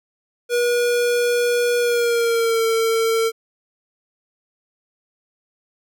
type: tone with pitch glide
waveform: square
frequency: 481.9 to 452.2 Hz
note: B4 to A4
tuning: -43 to +47 cents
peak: -17 dBFS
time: 0.49-3.32 s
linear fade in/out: 50 ms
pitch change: -110 cents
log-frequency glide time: 1.79-2.64 s
effects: none